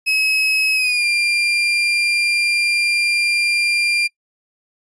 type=tone with pitch glide; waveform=35% pulse; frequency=2562 to 2390 Hz; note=E7 to D7; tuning=-50 to +30 cents; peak=-13 dBFS; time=0.06-4.08 s; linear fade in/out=20 ms; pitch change=-120 cents; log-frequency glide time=0.75-1.05 s; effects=noise-tail reverb RT60 0.1 s tail -23 dB re dry + resampled to 22050 Hz